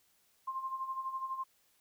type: tone with tremolo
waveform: sine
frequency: 1056 Hz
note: C6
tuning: 16 cents sharp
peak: -33 dBFS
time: 0.47-1.44 s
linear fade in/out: 10 ms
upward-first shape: sine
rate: 12 Hz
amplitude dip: 65%
effects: white hiss -71 dBFS RMS until 1.8 s